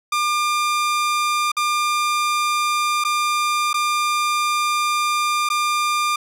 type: tone with dropouts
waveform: sawtooth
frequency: 1200 Hz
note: D6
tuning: 37 cents sharp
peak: -14 dBFS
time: 0.12-6.16 s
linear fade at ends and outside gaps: 5 ms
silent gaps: 1.518-1.567 / 3.04-3.048 / 3.731-3.741 / 5.49-5.5 s
effects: low-pass 11000 Hz 12 dB/octave